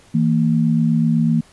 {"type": "tone pair together", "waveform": "sine", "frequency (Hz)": [161.98, 230], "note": ["E3", "A#3"], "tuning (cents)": [-30, -23], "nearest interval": "tritone", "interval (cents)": 607, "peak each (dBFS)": -16, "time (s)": [0.14, 1.41], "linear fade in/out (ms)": 10, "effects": ["pink hiss -50 dBFS RMS until 1.52 s", "resampled to 24000 Hz"]}